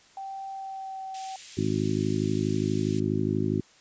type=tone with pitch glide; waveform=sine; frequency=778 to 766.4 Hz; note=G5 to G5; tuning=-13 to -39 cents; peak=-34 dBFS; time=0.17-1.36 s; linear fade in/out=2 ms; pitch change=-26 cents; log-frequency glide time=0.48-1.04 s
type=high-pass noise; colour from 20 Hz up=white; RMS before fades=-42 dBFS; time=1.14-3 s; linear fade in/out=5 ms; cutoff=2100 Hz; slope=24 dB/octave
type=harmonic tone; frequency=52.3 Hz; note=G#1; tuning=13 cents sharp; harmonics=2 / 3 / 4 / 5 / 6 / 7; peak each=-31 / -31 / -31 / -31 / -31 / -31 dBFS; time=1.57-3.61 s; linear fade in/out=10 ms
effects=white hiss -57 dBFS RMS until 3.8 s + resampled to 16000 Hz